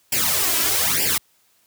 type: noise with flanger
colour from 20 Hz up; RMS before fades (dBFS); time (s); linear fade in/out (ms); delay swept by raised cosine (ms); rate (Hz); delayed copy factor
white; -20; 0.12-1.18; 5; 0.39 to 3.09; 1.1; +1
effects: white hiss -61 dBFS RMS until 1.66 s + high-pass 60 Hz 12 dB/octave